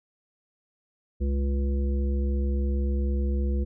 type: harmonic tone with a mistuned harmonic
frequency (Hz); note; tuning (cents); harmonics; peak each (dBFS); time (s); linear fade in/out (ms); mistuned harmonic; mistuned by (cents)
69.9; C#2; +15; 1 / 3 / 5 / 7; -23 / -33 / -37 / -40; 1.2-3.65; 20; 1; -78
effects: none